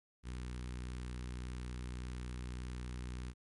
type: tone with notch filter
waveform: sawtooth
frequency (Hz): 61.74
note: B1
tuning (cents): 0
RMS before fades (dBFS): -43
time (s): 0.23-3.34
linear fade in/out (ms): 50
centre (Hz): 640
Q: 0.85
effects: MP3 48 kbps